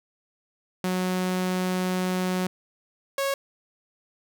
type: tone pair in turn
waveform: sawtooth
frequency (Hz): 183.7 / 550.5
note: F#3 / C#5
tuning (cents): -12 / -12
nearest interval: octave + perfect fifth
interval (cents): 1900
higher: second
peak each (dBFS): -20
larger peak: neither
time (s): 0.84-2.47 / 3.18-3.34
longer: first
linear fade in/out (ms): 2
effects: none